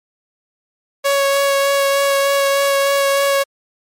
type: tone with vibrato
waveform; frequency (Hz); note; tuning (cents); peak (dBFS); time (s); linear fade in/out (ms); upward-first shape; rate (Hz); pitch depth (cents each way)
sawtooth; 556; C#5; +5; -9; 1.04-3.44; 20; sine; 3.3; 10
effects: MP3 64 kbps